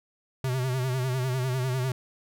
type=tone with vibrato; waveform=square; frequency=128.6 Hz; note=C3; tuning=30 cents flat; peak=-26 dBFS; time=0.44-1.92 s; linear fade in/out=2 ms; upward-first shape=sine; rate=10 Hz; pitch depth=65 cents each way; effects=none